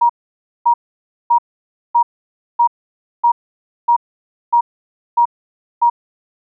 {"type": "tone bursts", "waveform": "sine", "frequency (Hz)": 948, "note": "A#5", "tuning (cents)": 29, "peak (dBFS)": -8, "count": 10, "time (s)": [0.01, 5.9], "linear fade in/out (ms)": 10, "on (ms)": 85, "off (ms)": 560, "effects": []}